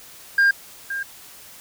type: tone with echo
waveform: sine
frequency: 1605 Hz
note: G6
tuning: 40 cents sharp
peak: -10 dBFS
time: 0.38-0.51 s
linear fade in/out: 5 ms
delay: 520 ms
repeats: 1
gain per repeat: -14 dB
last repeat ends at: 1.03 s
effects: tanh soft clip ceiling -12 dBFS + white hiss -44 dBFS RMS until 1.6 s